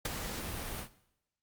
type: noise with ADSR envelope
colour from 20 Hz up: pink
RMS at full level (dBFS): -30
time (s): 0.05-0.89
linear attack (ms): 5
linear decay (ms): 14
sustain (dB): -9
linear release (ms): 95
effects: noise-tail reverb RT60 0.8 s tail -17 dB re dry + Opus 48 kbps